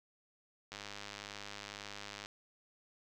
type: click train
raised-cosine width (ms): 0.2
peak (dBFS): -27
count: 158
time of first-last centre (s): 0.72-2.259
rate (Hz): 102
effects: none